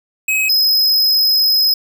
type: tone pair in turn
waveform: square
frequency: 2546 / 5092 Hz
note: D#7 / D#8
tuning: +39 / +39 cents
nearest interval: octave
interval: 1200 cents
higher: second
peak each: -14 / -11 dBFS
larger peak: second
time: 0.28-0.49 / 0.49-1.74 s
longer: second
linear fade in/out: 5 ms
effects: none